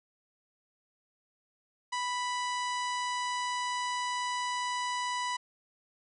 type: harmonic tone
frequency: 987.8 Hz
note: B5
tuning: in tune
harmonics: 1 / 2 / 3 / 4 / 5 / 6 / 7 / 8 / 9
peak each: -32 / -38 / -42 / -44 / -46 / -48 / -49 / -50 / -51 dBFS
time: 1.92-5.37 s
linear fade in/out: 10 ms
effects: none